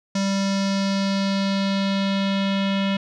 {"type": "tone with low-pass filter sweep", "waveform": "square", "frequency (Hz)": 196, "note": "G3", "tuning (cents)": 0, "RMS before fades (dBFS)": -22, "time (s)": [0.15, 2.97], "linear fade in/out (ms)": 5, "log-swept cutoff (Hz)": [5700, 3200], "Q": 2.9, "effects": []}